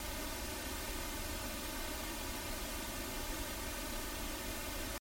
pink noise with comb filter, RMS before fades -41 dBFS, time 0-4.98 s, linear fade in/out 2 ms, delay 3.3 ms, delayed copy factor +1, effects MP3 64 kbps

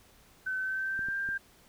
sine tone with pitch glide, 1523 to 1588.6 Hz, F#6 to G6, +50 to +23 cents, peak -30 dBFS, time 0.46-1.38 s, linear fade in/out 10 ms, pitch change +73 cents, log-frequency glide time 0.58-1.15 s
clicks, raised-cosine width 3 ms, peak -33 dBFS, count 3, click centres 0.992 / 1.086 / 1.289 s
effects pink hiss -60 dBFS RMS until 1.68 s

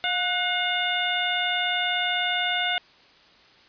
harmonic tone with a mistuned harmonic, 714 Hz, F5, 38 cents sharp, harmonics 1 / 2 / 3 / 4 / 5, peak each -29 / -29 / -29 / -29 / -29 dBFS, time 0.04-2.78 s, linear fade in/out 0 ms, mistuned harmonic 2, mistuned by +59 cents, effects white hiss -54 dBFS RMS until 3.68 s + resampled to 11025 Hz

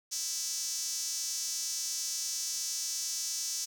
sawtooth tone with high-pass filter, 328.6 Hz, E4, 5 cents flat, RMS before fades -35 dBFS, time 0.11-3.66 s, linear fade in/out 20 ms, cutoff 5900 Hz, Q 4.1, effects none

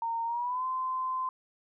sine tone with pitch glide, 920 to 1032.7 Hz, A#5 to C6, -23 to -23 cents, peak -29 dBFS, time 0.02-1.29 s, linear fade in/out 2 ms, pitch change +200 cents, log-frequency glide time 0.25-0.65 s, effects none

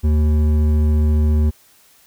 sine tone with hard clipping, 76.2 Hz, D#2, 36 cents flat, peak -14 dBFS, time 0.03-1.51 s, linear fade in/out 20 ms, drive 9 dB, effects white hiss -52 dBFS RMS until 2.06 s

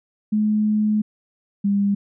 sine tone pair in turn, 212.7 / 200.8 Hz, G#3 / G3, +42 / +42 cents, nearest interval minor second, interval 100 cents, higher first, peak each -16 dBFS, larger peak neither, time 0.32-1.02 / 1.64-1.95 s, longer first, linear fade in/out 10 ms, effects none

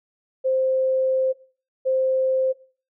sine tone pair in turn, 523.3 / 523.3 Hz, C5 / C5, 0 / 0 cents, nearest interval unison, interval 0 cents, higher neither, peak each -18 dBFS, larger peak neither, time 0.44-1.33 / 1.85-2.53 s, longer first, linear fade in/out 20 ms, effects noise-tail reverb RT60 0.4 s tail -19 dB re dry

